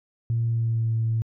sine tone with pitch glide, 115.8 to 112.96 Hz, A#2 to A2, -11 to +46 cents, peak -20 dBFS, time 0.3-1.22 s, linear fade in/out 0 ms, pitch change -43 cents, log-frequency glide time 0.44-0.94 s, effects tanh soft clip ceiling -16 dBFS

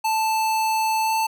square tone with pitch glide, 880 to 886.1 Hz, A5 to A5, 0 to +12 cents, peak -20 dBFS, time 0.04-1.27 s, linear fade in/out 10 ms, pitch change +12 cents, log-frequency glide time 1.03-1.14 s, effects none

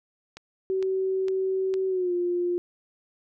click train, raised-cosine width 0.2 ms, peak -23 dBFS, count 4, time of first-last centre 0.37-1.74 s, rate 2.19 Hz
sine tone with pitch glide, 380 to 352.5 Hz, F#4 to F4, +46 to +16 cents, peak -23 dBFS, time 0.7-2.58 s, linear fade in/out 0 ms, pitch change -130 cents, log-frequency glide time 1.88-2.13 s
effects none

